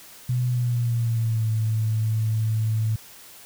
sine tone with pitch glide, 124.3 to 110.1 Hz, B2 to A2, +12 to +2 cents, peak -20 dBFS, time 0.29-2.96 s, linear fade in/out 5 ms, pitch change -210 cents, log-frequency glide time 0.47-1.49 s, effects white hiss -46 dBFS RMS until 3.45 s

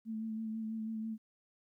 sine tone with vibrato, 221 Hz, A3, 8 cents sharp, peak -36 dBFS, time 0.05-1.18 s, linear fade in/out 50 ms, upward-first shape sine, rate 6.1 Hz, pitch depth 24 cents each way, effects 13-bit

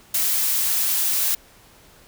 blue noise, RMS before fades -21 dBFS, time 0.14-1.35 s, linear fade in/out 5 ms, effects pink hiss -51 dBFS RMS until 2.07 s

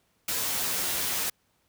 white noise with comb filter, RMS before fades -29 dBFS, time 0.28-1.3 s, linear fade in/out 5 ms, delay 11 ms, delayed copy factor +0.7, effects pink hiss -70 dBFS RMS until 1.68 s + high-pass 60 Hz 12 dB/octave

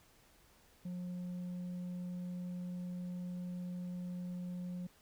triangle tone with tanh clipping, 178.9 Hz, F3, 42 cents sharp, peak -40 dBFS, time 0.85-4.87 s, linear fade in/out 5 ms, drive 8 dB, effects pink hiss -66 dBFS RMS until 5.01 s

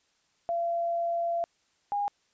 sine tone pair in turn, 682 / 814.8 Hz, F5 / G#5, -41 / -33 cents, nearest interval minor third, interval 308 cents, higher second, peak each -26 dBFS, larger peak neither, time 0.49-1.44 / 1.92-2.08 s, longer first, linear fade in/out 0 ms, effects white hiss -70 dBFS RMS until 2.33 s + resampled to 16000 Hz

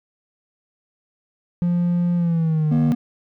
triangle tone with pitch glide, 174.61 to 152.01 Hz, F3 to D#3, 0 to -40 cents, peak -14 dBFS, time 1.62-2.92 s, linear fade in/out 0 ms, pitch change -240 cents, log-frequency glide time 2.16-2.7 s
triangle tone, 239.5 Hz, A#3, 47 cents sharp, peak -14 dBFS, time 2.71-2.95 s, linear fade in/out 10 ms
effects tanh soft clip ceiling -10 dBFS

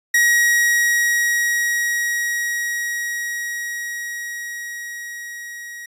45% pulse tone with level ramp, 1900 Hz, A#6, 33 cents sharp, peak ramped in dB -12 to -32 dBFS, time 0.14-5.86 s, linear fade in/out 5 ms, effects resampled to 32000 Hz

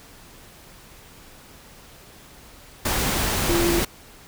sine tone in noise, 342.1 Hz, F4, 36 cents flat, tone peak -20 dBFS, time 3.49-3.8 s, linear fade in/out 5 ms, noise pink, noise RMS -23 dBFS, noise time 2.85-3.85 s, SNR 0 dB, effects pink hiss -47 dBFS RMS until 4.27 s

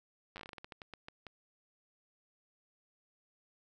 slowing click train, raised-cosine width 0.3 ms, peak -30 dBFS, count 16, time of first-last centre 0.36-1.267 s, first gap 9 ms, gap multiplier 1.24, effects none

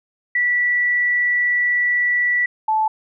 sine tone pair in turn, 1956 / 871.3 Hz, B6 / A5, -17 / -17 cents, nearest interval octave + major second, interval 1400 cents, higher first, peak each -15 dBFS, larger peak neither, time 0.35-2.46 / 2.68-2.88 s, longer first, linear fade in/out 5 ms, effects none

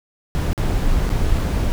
brown noise with dropouts, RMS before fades -18 dBFS, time 0.35-1.72 s, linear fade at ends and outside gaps 0 ms, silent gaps 0.531-0.578 / 1.092-1.1 / 1.365-1.369 s, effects none

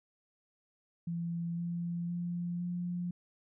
sine tone with pitch steps, 169.6 / 171.77 / 173.97 / 176.19 Hz, E3 / F3 / F3 / F3, +50 / -28 / -6 / +16 cents, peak -33 dBFS, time 1.07-3.11 s, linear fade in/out 5 ms, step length 510 ms, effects none

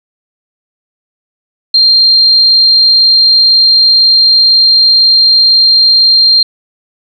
sine tone, 4186 Hz, C8, in tune, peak -3 dBFS, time 1.74-6.43 s, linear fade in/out 5 ms, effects none

